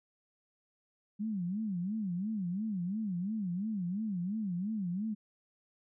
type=tone with vibrato; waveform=sine; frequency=196 Hz; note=G3; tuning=in tune; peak=-32 dBFS; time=1.19-5.15 s; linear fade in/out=20 ms; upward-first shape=sine; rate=2.9 Hz; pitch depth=220 cents each way; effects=none